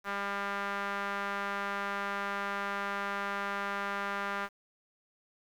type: tone with band-pass filter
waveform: sawtooth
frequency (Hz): 200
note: G3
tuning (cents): +35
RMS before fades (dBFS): -35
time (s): 0.04-4.49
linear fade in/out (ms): 50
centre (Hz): 1400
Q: 1.9
effects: 9-bit